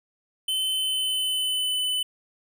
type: tone with pitch glide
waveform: square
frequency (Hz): 3056 to 3007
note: G7 to F#7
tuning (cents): -45 to +27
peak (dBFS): -24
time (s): 0.48-2.03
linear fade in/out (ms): 5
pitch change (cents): -28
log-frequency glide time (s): 0.71-1.79
effects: none